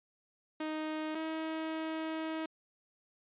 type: tone pair in turn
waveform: sawtooth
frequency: 311.1 / 318.6 Hz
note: D#4 / D#4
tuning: 0 / +41 cents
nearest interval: unison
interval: 41 cents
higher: second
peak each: -31 / -31 dBFS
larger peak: neither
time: 0.6-1.15 / 1.15-2.46 s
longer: second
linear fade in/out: 5 ms
effects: resampled to 8000 Hz